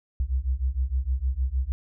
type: beating tone pair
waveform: sine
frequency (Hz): 61.74 / 68.24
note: B1 / C#2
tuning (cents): 0 / -27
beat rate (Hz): 6.5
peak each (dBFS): -26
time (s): 0.2-1.72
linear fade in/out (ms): 0
effects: none